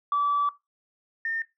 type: tone pair in turn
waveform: sine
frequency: 1154 / 1815.8 Hz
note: D6 / A#6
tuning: -31 / -46 cents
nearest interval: minor sixth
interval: 785 cents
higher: second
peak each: -20 / -26 dBFS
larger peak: first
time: 0.12-0.49 / 1.25-1.42 s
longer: first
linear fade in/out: 2 ms
effects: noise-tail reverb RT60 0.2 s tail -18 dB re dry + tanh soft clip ceiling -17 dBFS